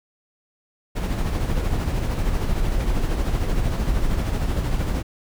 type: noise with tremolo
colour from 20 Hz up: brown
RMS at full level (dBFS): -20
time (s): 0.95-5.03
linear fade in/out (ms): 20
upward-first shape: sine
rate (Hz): 13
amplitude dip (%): 40
effects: none